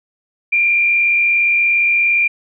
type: tone with frequency modulation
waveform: sine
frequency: 2390 Hz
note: D7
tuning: 30 cents sharp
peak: -11 dBFS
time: 0.52-2.28 s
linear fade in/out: 10 ms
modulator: 57.2 Hz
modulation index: 0.81
effects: none